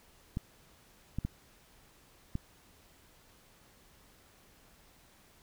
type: clicks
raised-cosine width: 5 ms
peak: -21 dBFS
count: 4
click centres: 0.371 / 1.186 / 1.25 / 2.354 s
effects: pink hiss -62 dBFS RMS until 5.42 s